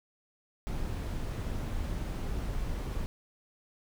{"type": "noise", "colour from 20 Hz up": "brown", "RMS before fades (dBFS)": -34, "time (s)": [0.67, 3.06], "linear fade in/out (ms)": 0, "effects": []}